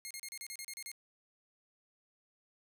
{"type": "tone bursts", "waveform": "10% pulse", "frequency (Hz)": 2139, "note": "C7", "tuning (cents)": 38, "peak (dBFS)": -33, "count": 10, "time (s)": [0.05, 0.916], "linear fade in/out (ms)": 0, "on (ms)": 56, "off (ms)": 34, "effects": []}